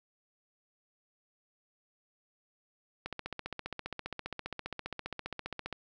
click train, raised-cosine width 0.3 ms, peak -21 dBFS, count 41, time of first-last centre 3.06-5.727 s, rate 15 Hz, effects none

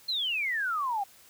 sine exponential sweep, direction down, 4253 to 767 Hz, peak -27 dBFS, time 0.08-1.04 s, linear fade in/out 10 ms, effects white hiss -56 dBFS RMS until 1.29 s

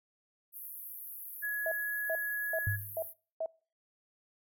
white band-pass noise, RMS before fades -45 dBFS, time 0.52-3.14 s, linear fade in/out 50 ms, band 11000 to 16000 Hz, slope 96 dB/octave
sine tone, 1680 Hz, G#6, 19 cents sharp, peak -32 dBFS, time 1.42-2.77 s, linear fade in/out 20 ms
sine tone bursts, 647 Hz, E5, 32 cents flat, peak -31 dBFS, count 5, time 1.66-3.46 s, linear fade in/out 2 ms, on 56 ms, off 380 ms
sine tone with exponential decay, 101.3 Hz, G#2, 43 cents flat, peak -27 dBFS, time 2.67-3.08 s, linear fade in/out 0 ms, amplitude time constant 87 ms
effects noise-tail reverb RT60 0.4 s tail -24 dB re dry

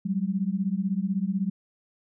sine beating tone pair, 185 / 201 Hz, F#3 / G3, 0 / +44 cents, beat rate 16 Hz, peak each -27 dBFS, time 0.05-1.5 s, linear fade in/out 10 ms, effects none

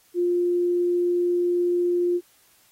sine tone, 351.8 Hz, F4, 13 cents sharp, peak -19 dBFS, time 0.14-2.21 s, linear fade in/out 50 ms, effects white hiss -59 dBFS RMS until 2.71 s + AAC 48 kbps

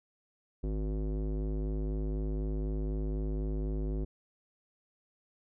square tone with low-pass filter, 52 Hz, G#1, 3 cents sharp, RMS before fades -33 dBFS, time 0.63-4.05 s, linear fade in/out 10 ms, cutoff 380 Hz, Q 2, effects none

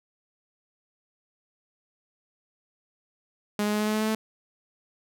sawtooth tone with pitch steps, 207.7 / 209.3 / 210.8 / 212.4 / 214 / 215.6 / 217.3 / 218.9 Hz, G#3 / G#3 / G#3 / G#3 / A3 / A3 / A3 / A3, 0 / +14 / +26 / +39 / -48 / -35 / -21 / -9 cents, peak -20 dBFS, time 3.59-4.15 s, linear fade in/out 2 ms, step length 70 ms, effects none

